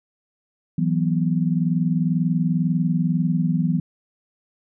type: chord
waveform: sine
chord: E suspended second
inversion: none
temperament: equal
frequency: 164.81 / 185 / 246.9 Hz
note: E3 / F#3 / B3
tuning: 0 / 0 / 0 cents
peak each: -20 / -23 / -25 dBFS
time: 0.78-3.8 s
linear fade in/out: 5 ms
effects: none